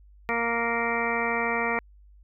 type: harmonic tone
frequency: 233.1 Hz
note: A#3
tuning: in tune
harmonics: 1 / 2 / 3 / 4 / 5 / 6 / 8 / 9 / 10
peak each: -34 / -31 / -33 / -32 / -34 / -34 / -31 / -35 / -32 dBFS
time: 0.29-1.79 s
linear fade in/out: 0 ms
effects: added 50 Hz sine -50 dBFS peak until 2.23 s